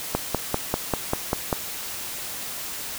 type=click train; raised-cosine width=1 ms; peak=-7 dBFS; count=8; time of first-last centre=0.15-1.528 s; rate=5.08 Hz; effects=white hiss -33 dBFS RMS until 2.98 s